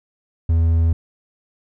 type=tone; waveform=triangle; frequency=82.41 Hz; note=E2; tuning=in tune; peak=-11 dBFS; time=0.49-0.93 s; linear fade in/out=5 ms; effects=none